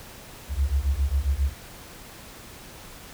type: beating tone pair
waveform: sine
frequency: 65.41 / 72.81 Hz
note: C2 / D2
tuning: 0 / -14 cents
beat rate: 7.4 Hz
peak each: -24 / -24 dBFS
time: 0.49-1.54 s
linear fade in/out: 50 ms
effects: pink hiss -44 dBFS RMS until 3.13 s